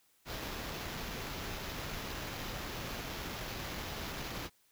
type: noise with sample-and-hold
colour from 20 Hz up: pink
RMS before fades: -41 dBFS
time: 0.25-4.5 s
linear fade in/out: 50 ms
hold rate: 8820 Hz
effects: white hiss -70 dBFS RMS until 4.71 s